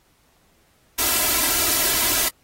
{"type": "noise with comb filter", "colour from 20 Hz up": "white", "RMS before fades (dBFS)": -20, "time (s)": [0.98, 2.29], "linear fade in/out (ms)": 10, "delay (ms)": 3, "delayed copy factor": 0.7, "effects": ["pink hiss -61 dBFS RMS until 2.43 s", "AAC 48 kbps"]}